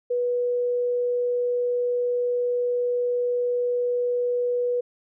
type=tone; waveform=sine; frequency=488.6 Hz; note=B4; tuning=19 cents flat; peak=-21 dBFS; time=0.1-4.81 s; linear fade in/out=10 ms; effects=none